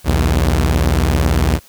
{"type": "beating tone pair", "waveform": "sawtooth", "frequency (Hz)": [61.74, 79.74], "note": ["B1", "D#2"], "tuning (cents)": [0, 43], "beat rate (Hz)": 18, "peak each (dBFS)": -11, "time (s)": [0.04, 1.6], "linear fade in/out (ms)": 50, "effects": ["white hiss -46 dBFS RMS until 1.68 s"]}